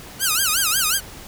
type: tone with vibrato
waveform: 5% pulse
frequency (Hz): 1405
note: F6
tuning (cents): +10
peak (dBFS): -6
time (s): 0.19-1.01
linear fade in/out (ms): 50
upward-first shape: sine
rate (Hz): 5.5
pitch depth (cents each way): 240
effects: pink hiss -39 dBFS RMS until 1.27 s